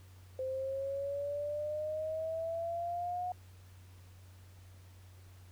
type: exponential sweep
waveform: sine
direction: up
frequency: 518 to 727 Hz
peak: -34 dBFS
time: 0.39-3.32 s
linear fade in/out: 2 ms
effects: added 92 Hz sine -53 dBFS peak until 5.51 s + pink hiss -64 dBFS RMS until 5.51 s